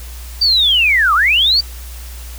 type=linear two-way sweep; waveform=sine; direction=down then up; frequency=4699 to 1135 to 4699 Hz; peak=-9 dBFS; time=0.41-1.61 s; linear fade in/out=10 ms; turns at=1.14 s; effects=added 60 Hz sine -28 dBFS peak until 2.38 s + white hiss -37 dBFS RMS until 2.38 s